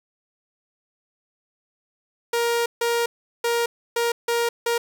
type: tone bursts at uneven times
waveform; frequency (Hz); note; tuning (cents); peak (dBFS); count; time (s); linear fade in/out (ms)
sawtooth; 470; A#4; +14; -16; 6; 2.33-2.66 / 2.81-3.06 / 3.44-3.66 / 3.96-4.12 / 4.28-4.49 / 4.66-4.78; 5
effects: none